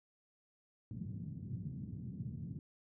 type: band-pass noise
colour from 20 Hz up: pink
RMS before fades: -44 dBFS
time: 0.91-2.59 s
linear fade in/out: 2 ms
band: 100 to 200 Hz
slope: 24 dB/octave
effects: none